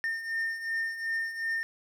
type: beating tone pair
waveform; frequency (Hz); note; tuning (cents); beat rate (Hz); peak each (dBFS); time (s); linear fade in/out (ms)
triangle; 1814 / 1816.7; A#6 / A#6; -48 / -45; 2.7; -35 / -29; 0.04-1.63; 0
effects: none